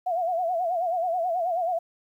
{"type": "tone with vibrato", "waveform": "sine", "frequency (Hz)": 698.5, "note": "F5", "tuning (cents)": 0, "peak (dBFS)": -23, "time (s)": [0.06, 1.79], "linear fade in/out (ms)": 10, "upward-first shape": "sine", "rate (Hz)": 9.3, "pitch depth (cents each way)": 110, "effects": ["10-bit"]}